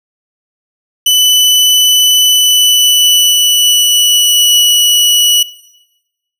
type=tone with pitch glide; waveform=sawtooth; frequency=2991 to 2938 Hz; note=F#7 to F#7; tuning=+18 to -13 cents; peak=-3 dBFS; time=1.06-5.43 s; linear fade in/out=5 ms; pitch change=-31 cents; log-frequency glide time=2.25-4.67 s; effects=noise-tail reverb RT60 1.0 s tail -18 dB re dry